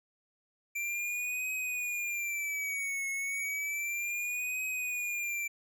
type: tone with vibrato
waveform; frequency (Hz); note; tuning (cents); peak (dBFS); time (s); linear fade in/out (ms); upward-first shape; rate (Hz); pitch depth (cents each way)
square; 2349; D7; 0; -33; 0.75-5.48; 10; triangle; 0.32; 130
effects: none